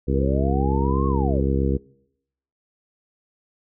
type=harmonic tone; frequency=67.8 Hz; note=C#2; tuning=38 cents flat; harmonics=1 / 2 / 3 / 4 / 5 / 6 / 7; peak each=-22 / -25 / -27 / -28 / -29 / -30 / -30 dBFS; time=0.07-1.78 s; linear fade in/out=20 ms
type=linear two-way sweep; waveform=sine; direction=up then down; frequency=448.9 to 1103 to 448.9 Hz; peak=-28 dBFS; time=0.13-1.43 s; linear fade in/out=10 ms; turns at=1.07 s
effects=noise-tail reverb RT60 0.8 s tail -24 dB re dry